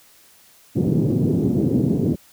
pink band-pass noise, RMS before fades -19 dBFS, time 0.75-2.16 s, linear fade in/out 20 ms, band 120 to 360 Hz, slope 24 dB/octave, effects white hiss -52 dBFS RMS until 2.32 s

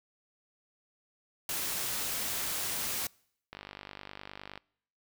white noise, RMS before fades -34 dBFS, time 1.49-3.07 s, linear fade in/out 2 ms
click train, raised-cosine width 0.3 ms, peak -26 dBFS, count 53, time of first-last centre 3.53-4.576 s, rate 49.7 Hz
effects noise-tail reverb RT60 0.7 s tail -26 dB re dry

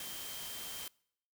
sine tone in noise, 3146 Hz, G7, 6 cents sharp, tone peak -49 dBFS, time 0-0.88 s, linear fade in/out 2 ms, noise white, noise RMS -44 dBFS, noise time 0-0.88 s, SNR -8 dB, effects noise-tail reverb RT60 0.7 s tail -25 dB re dry

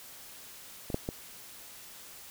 clicks, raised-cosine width 2 ms, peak -24 / -15 / -19 dBFS, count 3, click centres 0.902 / 0.944 / 1.089 s, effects white hiss -49 dBFS RMS until 2.3 s

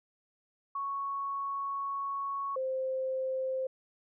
sine tone pair in turn, 1108.7 / 523.2 Hz, C#6 / C5, 0 / 0 cents, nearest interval octave + minor second, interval 1300 cents, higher first, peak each -32 / -30 dBFS, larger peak second, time 0.75-2.56 / 2.56-3.67 s, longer first, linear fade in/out 5 ms, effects none

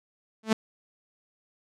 sawtooth tone with exponential growth, 220 Hz, A3, in tune, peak -13 dBFS, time 0.43-0.53 s, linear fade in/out 5 ms, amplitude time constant 20 ms, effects low-pass 8000 Hz 12 dB/octave

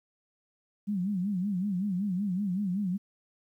sine tone with vibrato, 192.3 Hz, G3, 33 cents flat, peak -27 dBFS, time 0.87-2.98 s, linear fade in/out 20 ms, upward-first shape sine, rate 5.3 Hz, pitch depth 150 cents each way, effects 11-bit

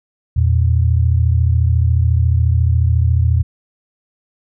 sine tone pair together, 82.41 / 116.55 Hz, E2 / A#2, 0 / 0 cents, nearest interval tritone, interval 600 cents, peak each -12 / -15 dBFS, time 0.36-3.43 s, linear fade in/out 10 ms, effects none

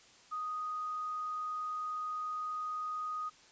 sine tone, 1244.5 Hz, D#6, in tune, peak -35 dBFS, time 0.31-3.3 s, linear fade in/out 20 ms, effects white hiss -60 dBFS RMS until 3.51 s + resampled to 16000 Hz

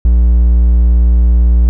triangle tone, 59 Hz, A#1, 22 cents sharp, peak -3 dBFS, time 0.05-1.69 s, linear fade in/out 0 ms, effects none

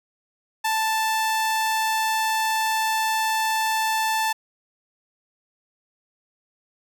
sawtooth tone, 881 Hz, A5, 2 cents sharp, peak -17 dBFS, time 0.64-4.33 s, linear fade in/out 10 ms, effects none

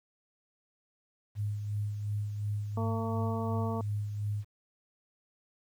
sine tone with tremolo, 103.83 Hz, G#2, in tune, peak -29 dBFS, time 1.35-4.45 s, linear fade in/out 50 ms, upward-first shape sine, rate 2.8 Hz, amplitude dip 45%
harmonic tone, 226.4 Hz, A3, 50 cents sharp, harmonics 1 / 2 / 3 / 4 / 5, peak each -35 / -38 / -40 / -41 / -42 dBFS, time 2.77-3.81 s, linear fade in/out 2 ms
effects 10-bit

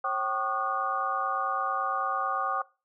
sine tone cluster, 541 / 771 / 1107 / 1216 / 1449 Hz, C#5 / G5 / C#6 / D#6 / F#6, -42 / -29 / -3 / -40 / -37 cents, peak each -37 / -32 / -33 / -30 / -38 dBFS, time 0.04-2.62 s, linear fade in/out 5 ms, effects noise-tail reverb RT60 0.3 s tail -20 dB re dry

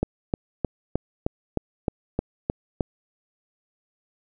click train, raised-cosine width 2 ms, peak -9 dBFS, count 10, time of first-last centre 0.03-2.808 s, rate 3.24 Hz, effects none

